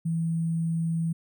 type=tone with sample-and-hold; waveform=sine; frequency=164.81 Hz; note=E3; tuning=in tune; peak=-24 dBFS; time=0.05-1.13 s; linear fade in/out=10 ms; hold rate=8820 Hz; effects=none